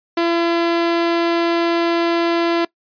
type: tone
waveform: sawtooth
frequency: 338.5 Hz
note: E4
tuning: 46 cents sharp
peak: -11 dBFS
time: 0.17-2.65 s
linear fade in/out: 5 ms
effects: noise-tail reverb RT60 0.1 s tail -22 dB re dry + resampled to 11025 Hz